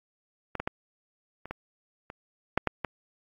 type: clicks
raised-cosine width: 0.5 ms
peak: -17 / -16 / -14 / -25 / -20 / -25 / -8 / -10 / -14 dBFS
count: 9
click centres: 0.553 / 0.6 / 0.675 / 1.456 / 1.51 / 2.101 / 2.576 / 2.673 / 2.847 s
effects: AAC 64 kbps